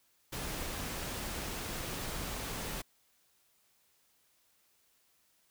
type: noise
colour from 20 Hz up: pink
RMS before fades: -39 dBFS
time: 0.32-2.82 s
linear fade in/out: 10 ms
effects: white hiss -71 dBFS RMS until 5.5 s